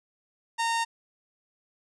sawtooth tone, 920 Hz, A#5, 23 cents flat, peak -21 dBFS, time 0.58-0.85 s, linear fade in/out 20 ms, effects resampled to 22050 Hz

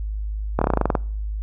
slowing click train, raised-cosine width 1 ms, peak -4 dBFS, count 11, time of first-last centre 0.59-0.952 s, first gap 25 ms, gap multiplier 1.08, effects noise-tail reverb RT60 0.5 s tail -24 dB re dry + added 52 Hz sine -24 dBFS peak until 1.42 s

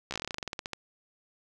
slowing click train, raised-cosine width 0.2 ms, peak -17 dBFS, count 18, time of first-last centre 0.11-0.733 s, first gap 14 ms, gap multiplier 1.11, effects none

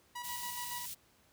sawtooth tone with tremolo, 971 Hz, B5, 30 cents flat, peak -36 dBFS, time 0.15-0.86 s, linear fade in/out 10 ms, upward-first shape square, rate 7.1 Hz, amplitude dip 45%
white band-stop noise, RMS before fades -43 dBFS, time 0.23-0.95 s, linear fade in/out 20 ms, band 180 to 3300 Hz, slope 12 dB/octave
effects pink hiss -67 dBFS RMS until 1.32 s + high-pass 60 Hz 12 dB/octave

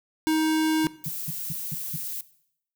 square tone, 314.9 Hz, D#4, 21 cents sharp, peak -21 dBFS, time 0.27-0.87 s, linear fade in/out 0 ms
sine tone bursts, 155.56 Hz, D#3, in tune, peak -29 dBFS, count 6, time 0.84-1.964 s, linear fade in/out 5 ms, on 29 ms, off 190 ms
violet noise, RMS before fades -33 dBFS, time 1.04-2.21 s, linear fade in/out 2 ms
effects noise-tail reverb RT60 0.7 s tail -18 dB re dry

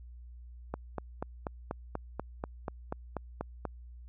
click train, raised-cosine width 1 ms, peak -20 dBFS, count 13, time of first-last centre 0.74-3.653 s, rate 4.12 Hz, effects added 60 Hz sine -46 dBFS peak until 4.08 s

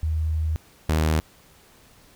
sine / sawtooth tone pair in turn, 78.9 / 78.48 Hz, D#2 / D#2, +25 / +15 cents, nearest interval unison, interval 10 cents, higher first, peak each -21 / -15 dBFS, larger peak second, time 0.03-0.56 / 0.89-1.2 s, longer first, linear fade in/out 0 ms, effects pink hiss -54 dBFS RMS until 2.15 s

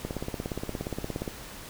click train, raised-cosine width 2 ms, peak -18 dBFS, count 22, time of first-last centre 0.05-1.278 s, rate 17.1 Hz, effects pink hiss -43 dBFS RMS until 1.69 s

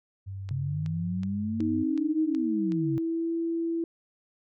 sine tone, 97 Hz, G2, 18 cents flat, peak -34 dBFS, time 0.26-1.84 s, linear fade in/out 20 ms
click train, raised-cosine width 0.2 ms, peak -28 dBFS, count 7, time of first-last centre 0.49-2.72 s, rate 2.69 Hz
sine exponential two-way sweep, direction up then down, 130.81 to 315.7 to 130.81 Hz, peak -28 dBFS, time 0.51-2.98 s, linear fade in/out 0 ms, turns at 2.22 s
sine tone with pitch glide, 313.9 to 332.6 Hz, D#4 to E4, +15 to +16 cents, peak -26 dBFS, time 1.6-3.84 s, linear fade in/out 2 ms, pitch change +101 cents, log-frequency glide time 2.03-3.32 s
effects none

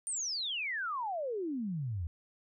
sine exponential sweep, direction down, 9220 to 77.78 Hz, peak -33 dBFS, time 0.07-2.07 s, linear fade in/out 0 ms, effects none

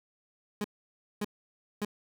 30% pulse tone bursts, 207.7 Hz, G#3, in tune, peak -27 dBFS, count 3, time 0.61-1.849 s, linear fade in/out 2 ms, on 33 ms, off 570 ms, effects none

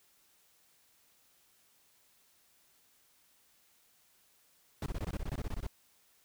brown noise bursts, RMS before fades -36 dBFS, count 14, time 4.82-5.667 s, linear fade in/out 2 ms, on 41 ms, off 21 ms, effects white hiss -68 dBFS RMS until 6.24 s

